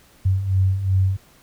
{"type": "beating tone pair", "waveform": "sine", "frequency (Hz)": [93, 95.7], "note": ["F#2", "G2"], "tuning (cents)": [9, -41], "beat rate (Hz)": 2.7, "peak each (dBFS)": [-23, -17], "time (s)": [0.25, 1.17], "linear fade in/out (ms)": 10, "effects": ["pink hiss -53 dBFS RMS until 1.42 s"]}